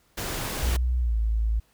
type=noise; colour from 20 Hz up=pink; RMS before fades=-31 dBFS; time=0.17-0.77 s; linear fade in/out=10 ms
type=tone with pitch glide; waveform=sine; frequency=61.7 to 54.97 Hz; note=B1 to A1; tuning=-1 to -1 cents; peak=-21 dBFS; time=0.62-1.6 s; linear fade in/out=10 ms; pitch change=-200 cents; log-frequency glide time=1-1.16 s
effects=pink hiss -64 dBFS RMS until 1.73 s